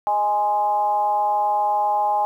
sine tone with frequency modulation, 830.6 Hz, G#5, in tune, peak -17 dBFS, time 0.07-2.25 s, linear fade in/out 0 ms, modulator 210 Hz, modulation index 0.59, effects 9-bit

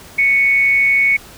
sine tone with frequency modulation, 2217 Hz, C#7, in tune, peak -10 dBFS, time 0.18-1.17 s, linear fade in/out 10 ms, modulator 234 Hz, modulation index 0.26, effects pink hiss -39 dBFS RMS until 1.37 s

